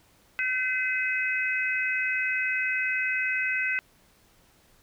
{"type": "harmonic tone", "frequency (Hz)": 510, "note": "C5", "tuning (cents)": -44, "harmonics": [3, 4, 5], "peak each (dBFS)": [-29, -29, -29], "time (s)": [0.39, 3.79], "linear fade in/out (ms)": 0, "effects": ["pink hiss -61 dBFS RMS until 4.82 s"]}